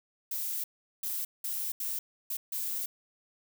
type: noise bursts at uneven times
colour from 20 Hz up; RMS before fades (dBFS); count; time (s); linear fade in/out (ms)
violet; -34; 6; 0.31-0.64 / 1.03-1.25 / 1.44-1.72 / 1.8-1.99 / 2.3-2.37 / 2.52-2.86; 5
effects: none